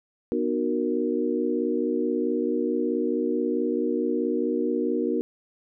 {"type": "chord", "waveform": "sine", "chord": "B major seventh", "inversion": "none", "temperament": "equal with one note detuned", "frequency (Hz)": [246.9, 305.4, 370, 466.2], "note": ["B3", "D#4", "F#4", "A#4"], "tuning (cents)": [0, -32, 0, 0], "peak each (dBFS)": -28, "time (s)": [0.32, 5.21], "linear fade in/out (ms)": 0, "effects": []}